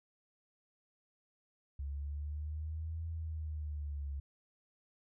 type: exponential two-way sweep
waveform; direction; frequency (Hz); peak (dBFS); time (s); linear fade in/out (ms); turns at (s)
sine; up then down; 69.3 to 82.41 to 69.3; -37; 1.79-4.2; 5; 3.07
effects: none